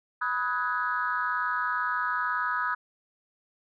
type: chord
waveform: sine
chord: G# minor seventh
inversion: first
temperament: equal with one note detuned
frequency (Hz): 987.8 / 1261.9 / 1480 / 1661.2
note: B5 / D#6 / F#6 / G#6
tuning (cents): 0 / +24 / 0 / 0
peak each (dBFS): -32 / -29 / -31 / -33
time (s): 0.21-2.75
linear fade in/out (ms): 10
effects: tanh soft clip ceiling -16 dBFS